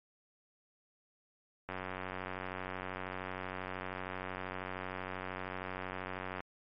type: click train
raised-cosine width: 0.5 ms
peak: -24 dBFS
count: 439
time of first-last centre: 1.69-6.405 s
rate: 92.9 Hz
effects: MP3 32 kbps